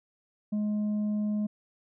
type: tone with tanh clipping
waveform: triangle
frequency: 210 Hz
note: G#3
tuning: 19 cents sharp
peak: -27 dBFS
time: 0.52-1.47 s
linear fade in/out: 10 ms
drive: 8 dB
effects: none